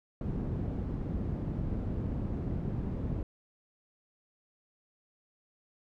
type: low-pass noise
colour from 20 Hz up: white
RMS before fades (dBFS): -34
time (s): 0.21-3.23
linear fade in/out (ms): 2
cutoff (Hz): 180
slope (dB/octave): 12
effects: none